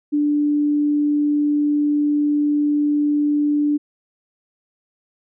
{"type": "tone", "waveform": "sine", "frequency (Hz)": 294.1, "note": "D4", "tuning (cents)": 3, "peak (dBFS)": -15, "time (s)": [0.12, 3.78], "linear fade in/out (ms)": 20, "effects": []}